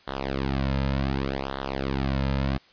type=tone with flanger; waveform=sawtooth; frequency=67.6 Hz; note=C#2; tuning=43 cents flat; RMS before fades=-27 dBFS; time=0.07-2.58 s; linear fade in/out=10 ms; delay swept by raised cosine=0.4 to 2.7 ms; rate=0.67 Hz; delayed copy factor=-0.95; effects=white hiss -56 dBFS RMS until 2.72 s + resampled to 11025 Hz